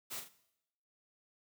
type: noise with echo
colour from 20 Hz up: white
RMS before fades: -42 dBFS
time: 0.1-0.21 s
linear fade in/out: 20 ms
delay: 41 ms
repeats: 2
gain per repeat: -7 dB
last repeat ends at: 0.292 s
effects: noise-tail reverb RT60 0.8 s tail -17 dB re dry + high-pass 100 Hz 12 dB/octave